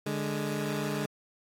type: tone pair together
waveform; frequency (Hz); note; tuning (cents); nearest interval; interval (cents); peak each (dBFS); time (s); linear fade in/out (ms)
20% pulse; 147.25 / 207.7; D3 / G#3; +5 / 0; tritone; 595; -28; 0.06-1.06; 5
effects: AAC 48 kbps